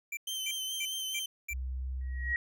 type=tone bursts; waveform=square; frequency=2349 Hz; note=D7; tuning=in tune; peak=-35 dBFS; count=5; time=0.12-1.535 s; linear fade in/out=5 ms; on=51 ms; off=290 ms
type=tone with vibrato; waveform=sawtooth; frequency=3100 Hz; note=G7; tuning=20 cents flat; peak=-31 dBFS; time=0.27-1.26 s; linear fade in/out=5 ms; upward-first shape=sine; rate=4.7 Hz; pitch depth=28 cents each way
type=tone with pitch glide; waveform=sine; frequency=64.3 to 64.75 Hz; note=C2 to C2; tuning=-30 to -17 cents; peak=-33 dBFS; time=1.5-2.36 s; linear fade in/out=50 ms; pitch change=+13 cents; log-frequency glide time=1.72-1.87 s
type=tone with exponential growth; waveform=sine; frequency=1900 Hz; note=A#6; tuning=33 cents sharp; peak=-25 dBFS; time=2.01-2.36 s; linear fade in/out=1 ms; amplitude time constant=76 ms
effects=none